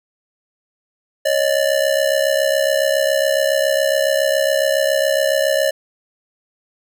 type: ring-modulated tone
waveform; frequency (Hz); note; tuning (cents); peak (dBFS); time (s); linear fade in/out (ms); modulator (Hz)
square; 587.3; D5; 0; -12; 1.25-5.71; 10; 33.6
effects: none